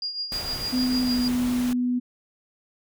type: tone with tremolo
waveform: sine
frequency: 4832 Hz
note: D8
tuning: 48 cents sharp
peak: -25 dBFS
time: 0.02-1.28 s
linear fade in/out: 2 ms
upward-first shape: triangle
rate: 6.6 Hz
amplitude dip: 70%
type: noise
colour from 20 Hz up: pink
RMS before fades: -35 dBFS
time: 0.32-1.73 s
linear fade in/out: 0 ms
type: tone with pitch glide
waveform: sine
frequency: 252.6 to 247.3 Hz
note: B3 to B3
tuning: +39 to +3 cents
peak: -21 dBFS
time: 0.72-2 s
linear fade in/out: 20 ms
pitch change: -36 cents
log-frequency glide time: 1.03-1.1 s
effects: none